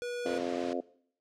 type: tone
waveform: square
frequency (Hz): 485.3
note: B4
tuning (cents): -30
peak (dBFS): -35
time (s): 0.02-0.38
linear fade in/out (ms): 0
type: harmonic tone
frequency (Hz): 87.31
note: F2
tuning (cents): 0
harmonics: 3 / 4 / 5 / 6 / 7 / 8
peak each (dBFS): -36 / -37 / -38 / -39 / -39 / -40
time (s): 0.25-0.81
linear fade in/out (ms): 10
type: band-pass noise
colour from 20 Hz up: pink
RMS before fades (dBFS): -45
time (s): 0.26-0.73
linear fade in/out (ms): 0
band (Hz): 180 to 5000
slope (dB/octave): 12
effects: noise-tail reverb RT60 0.6 s tail -20 dB re dry + low-pass 8000 Hz 12 dB/octave